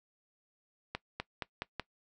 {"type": "accelerating click train", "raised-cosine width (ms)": 0.3, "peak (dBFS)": -19, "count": 5, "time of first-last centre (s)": [0.95, 1.797], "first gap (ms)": 250, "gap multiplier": 0.89, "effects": ["noise-tail reverb RT60 0.1 s tail -20 dB re dry"]}